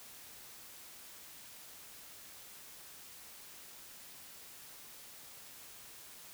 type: silence
effects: white hiss -53 dBFS RMS until 6.33 s